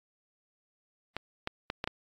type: clicks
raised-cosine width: 0.3 ms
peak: -16 dBFS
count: 5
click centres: 1.166 / 1.474 / 1.701 / 1.841 / 1.875 s
effects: AAC 48 kbps